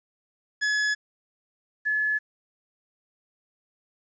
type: tone pair in turn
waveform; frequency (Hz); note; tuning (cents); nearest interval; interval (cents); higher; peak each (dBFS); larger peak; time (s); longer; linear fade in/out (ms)
45% pulse / sine; 1700 / 1713.8; G#6 / A6; +40 / -46; unison; 14; second; -22; neither; 0.61-0.95 / 1.85-2.19; neither; 20
effects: resampled to 16000 Hz + 10-bit